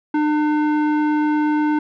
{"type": "tone with low-pass filter", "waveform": "square", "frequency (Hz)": 301.4, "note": "D4", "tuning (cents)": 45, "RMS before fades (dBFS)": -18, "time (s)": [0.14, 1.79], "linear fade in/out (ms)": 5, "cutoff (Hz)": 1400, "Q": 1.1, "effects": []}